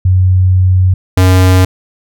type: tone pair in turn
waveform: sine / square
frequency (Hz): 92.5 / 92.5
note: F#2 / F#2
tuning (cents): 0 / 0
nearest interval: unison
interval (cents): 0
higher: neither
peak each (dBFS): -5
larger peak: neither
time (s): 0.05-0.94 / 1.17-1.65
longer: first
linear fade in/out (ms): 5
effects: none